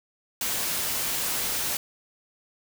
white noise, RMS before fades -28 dBFS, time 0.41-1.77 s, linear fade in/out 2 ms, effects none

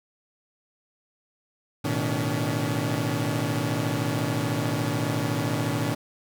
sawtooth tone cluster, 110.3 / 124.1 / 155.7 / 284.6 Hz, A2 / B2 / D#3 / C#4, +5 / +9 / +2 / +46 cents, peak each -26 dBFS, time 1.84-5.95 s, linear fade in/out 10 ms, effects none

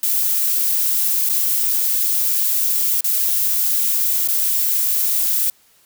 violet noise with dropouts, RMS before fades -18 dBFS, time 0.03-5.5 s, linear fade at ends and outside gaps 1 ms, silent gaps 1.29-1.296 / 3.008-3.043 / 4.275-4.286 s, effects white hiss -55 dBFS RMS until 5.85 s

